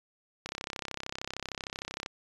click train, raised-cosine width 0.2 ms, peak -18 dBFS, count 54, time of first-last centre 0.46-2.061 s, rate 33.1 Hz, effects resampled to 24000 Hz

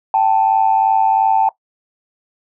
sine tone pair together, 777.1 / 880 Hz, G5 / A5, -15 / 0 cents, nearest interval major second, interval 215 cents, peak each -13 dBFS, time 0.14-1.49 s, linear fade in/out 2 ms, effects noise-tail reverb RT60 0.1 s tail -18 dB re dry + tanh soft clip ceiling -3 dBFS

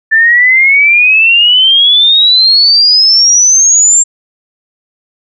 sine exponential sweep, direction up, 1760 to 7459 Hz, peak -3 dBFS, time 0.11-4.04 s, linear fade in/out 20 ms, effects none

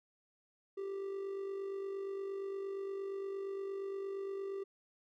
triangle tone with amplitude modulation, 392 Hz, G4, in tune, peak -34 dBFS, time 0.77-4.64 s, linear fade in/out 10 ms, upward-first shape sine, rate 48.6 Hz, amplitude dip 45%, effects none

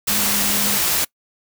sine tone in noise, 203.5 Hz, G#3, 35 cents flat, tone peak -28 dBFS, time 0.09-0.78 s, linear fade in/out 10 ms, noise white, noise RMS -19 dBFS, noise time 0.07-1.05 s, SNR -12 dB, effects noise-tail reverb RT60 0.1 s tail -24 dB re dry

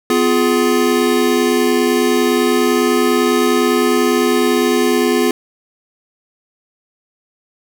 square chord, F diminished, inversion second, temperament just, 251.4 / 349.2 / 419.1 Hz, Cb4 / F4 / Ab4, +31 / 0 / +16 cents, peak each -17 dBFS, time 0.1-5.31 s, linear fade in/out 2 ms, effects none

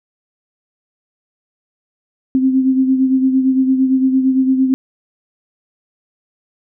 sine beating tone pair, 261.6 / 270.4 Hz, C4 / C#4, 0 / -43 cents, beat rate 8.8 Hz, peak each -11 / -20 dBFS, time 2.35-4.74 s, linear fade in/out 0 ms, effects none

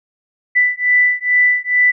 sine beating tone pair, 1983 / 1985.3 Hz, B6 / B6, +7 / +9 cents, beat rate 2.3 Hz, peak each -14 dBFS, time 0.55-1.92 s, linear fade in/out 20 ms, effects none

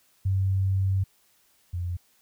sine tone pair in turn, 96 / 88.1 Hz, G2 / F2, -36 / +16 cents, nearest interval minor second, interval 148 cents, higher first, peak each -21 / -27 dBFS, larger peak first, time 0.25-1.04 / 1.73-1.97 s, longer first, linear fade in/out 10 ms, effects white hiss -64 dBFS RMS until 2.21 s

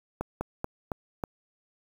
slowing click train, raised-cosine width 1 ms, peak -16 dBFS, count 5, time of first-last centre 0.21-1.238 s, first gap 200 ms, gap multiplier 1.17, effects 7-bit

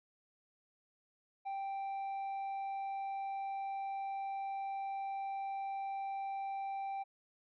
sine tone with tanh clipping, 784 Hz, G5, in tune, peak -38 dBFS, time 1.45-7.04 s, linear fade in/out 20 ms, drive 4 dB, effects none

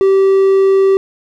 triangle tone, 387.5 Hz, G4, 20 cents flat, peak -5 dBFS, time 0.01-0.97 s, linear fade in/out 0 ms, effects none

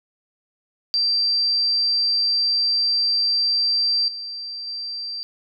sine tone with level steps, 4699 Hz, D8, in tune, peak -17 / -29 / -27 dBFS, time 0.94-5.23 s, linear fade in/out 0 ms, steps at 4.08 / 4.67 s, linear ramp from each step 2 ms, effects none

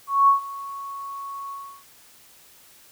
sine tone with ADSR envelope, 1108.7 Hz, C#6, in tune, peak -11 dBFS, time 0.07-1.84 s, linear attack 210 ms, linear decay 120 ms, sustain -20 dB, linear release 330 ms, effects white hiss -52 dBFS RMS until 2.91 s

